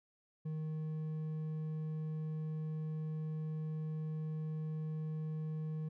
triangle tone with hard clipping, 156 Hz, D#3, 5 cents sharp, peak -38 dBFS, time 0.45-5.89 s, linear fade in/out 10 ms, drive 7 dB, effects none

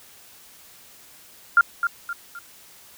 sine tone with echo, 1396.9 Hz, F6, in tune, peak -10 dBFS, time 1.57-1.61 s, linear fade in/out 2 ms, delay 260 ms, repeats 3, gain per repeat -8 dB, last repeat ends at 2.39 s, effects white hiss -49 dBFS RMS until 2.97 s

